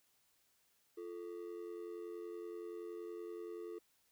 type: ring-modulated tone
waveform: triangle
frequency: 392 Hz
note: G4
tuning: in tune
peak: -39 dBFS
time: 0.97-3.79 s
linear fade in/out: 10 ms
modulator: 45.3 Hz
effects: white hiss -75 dBFS RMS until 4.11 s